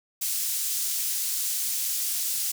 pink high-pass noise, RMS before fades -28 dBFS, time 0.21-2.52 s, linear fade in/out 10 ms, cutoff 6500 Hz, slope 12 dB/octave, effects none

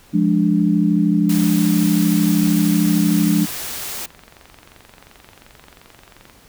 sine chord, D diminished, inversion first, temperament equal, 174.61 / 207.7 / 293.7 Hz, F3 / Ab3 / D4, 0 / 0 / 0 cents, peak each -17 / -17 / -18 dBFS, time 0.13-3.46 s, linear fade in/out 20 ms
white noise, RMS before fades -28 dBFS, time 1.29-4.06 s, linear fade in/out 5 ms
click train, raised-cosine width 0.3 ms, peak -26 dBFS, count 73, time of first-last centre 3.14-6.298 s, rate 22.8 Hz
effects pink hiss -49 dBFS RMS until 6.48 s

